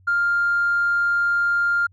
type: tone with tanh clipping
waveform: triangle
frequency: 1400 Hz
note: F6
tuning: 4 cents sharp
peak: -17 dBFS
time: 0.07-1.87 s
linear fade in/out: 10 ms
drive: 4 dB
effects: added 93 Hz sine -51 dBFS peak until 1.92 s